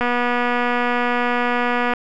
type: click train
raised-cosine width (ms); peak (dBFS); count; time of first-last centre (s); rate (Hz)
0.5; -6; 469; 0.01-1.936; 243
effects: none